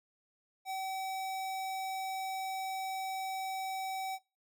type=tone; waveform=square; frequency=764 Hz; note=G5; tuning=45 cents flat; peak=-36 dBFS; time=0.65-4.19 s; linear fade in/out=50 ms; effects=noise-tail reverb RT60 0.3 s tail -24 dB re dry